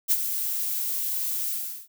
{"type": "noise with ADSR envelope", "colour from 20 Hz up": "violet", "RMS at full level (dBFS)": -19, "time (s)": [0.08, 1.88], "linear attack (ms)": 36, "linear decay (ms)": 42, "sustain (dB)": -9, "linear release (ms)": 390, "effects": []}